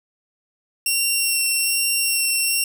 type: tone with vibrato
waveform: 10% pulse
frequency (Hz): 2737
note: F7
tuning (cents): -36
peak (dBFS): -10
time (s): 0.86-2.64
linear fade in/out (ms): 2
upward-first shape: sine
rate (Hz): 1.2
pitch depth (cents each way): 12
effects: none